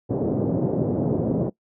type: band-pass noise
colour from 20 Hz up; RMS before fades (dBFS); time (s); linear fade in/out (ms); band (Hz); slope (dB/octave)
pink; -23; 0.09-1.5; 20; 120 to 550; 24
effects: noise-tail reverb RT60 0.1 s tail -20 dB re dry